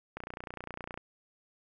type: click train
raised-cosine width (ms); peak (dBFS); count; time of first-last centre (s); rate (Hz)
0.5; -24; 25; 0.17-0.975; 29.8
effects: none